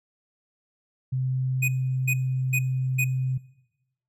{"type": "tone", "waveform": "sine", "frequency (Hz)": 129.8, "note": "C3", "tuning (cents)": -13, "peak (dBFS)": -23, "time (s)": [1.12, 3.38], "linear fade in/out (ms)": 10}
{"type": "tone bursts", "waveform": "square", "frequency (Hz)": 2489, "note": "D#7", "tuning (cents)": 0, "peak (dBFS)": -23, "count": 4, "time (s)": [1.62, 3.046], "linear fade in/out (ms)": 10, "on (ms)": 64, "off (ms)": 390}
{"effects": ["noise-tail reverb RT60 1.0 s tail -21 dB re dry"]}